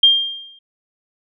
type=tone with exponential decay; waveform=sine; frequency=3200 Hz; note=G7; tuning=35 cents sharp; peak=-5 dBFS; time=0.03-0.59 s; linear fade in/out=5 ms; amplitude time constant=120 ms; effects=none